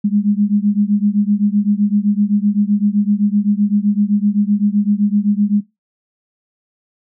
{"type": "beating tone pair", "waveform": "sine", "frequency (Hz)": [202.4, 210.2], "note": ["G#3", "G#3"], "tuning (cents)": [-44, 21], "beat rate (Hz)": 7.8, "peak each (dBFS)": -15, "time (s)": [0.04, 5.61], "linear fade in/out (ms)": 10, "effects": ["noise-tail reverb RT60 0.2 s tail -19 dB re dry"]}